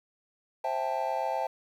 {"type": "chord", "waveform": "triangle", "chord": "A minor seventh", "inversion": "first", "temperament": "just", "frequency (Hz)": [528, 660, 792, 880], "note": ["C5", "E5", "G5", "A5"], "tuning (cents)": [16, 2, 18, 0], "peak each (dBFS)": [-33, -32, -31, -31], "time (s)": [0.64, 1.47], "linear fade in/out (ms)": 5, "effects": ["10-bit"]}